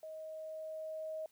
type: tone with level ramp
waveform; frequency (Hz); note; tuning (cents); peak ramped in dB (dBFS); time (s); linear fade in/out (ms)
sine; 630; D#5; +21; -44 to -38; 0.03-1.26; 2
effects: white hiss -71 dBFS RMS until 1.31 s